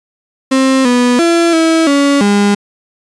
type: tone with pitch steps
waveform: 35% pulse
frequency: 264.9 / 245.7 / 337.9 / 325.1 / 282.1 / 203.2 Hz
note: C4 / B3 / E4 / E4 / C#4 / G#3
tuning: +22 / -9 / +43 / -24 / +30 / -38 cents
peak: -6 dBFS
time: 0.51-2.55 s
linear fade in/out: 10 ms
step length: 340 ms
effects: resampled to 22050 Hz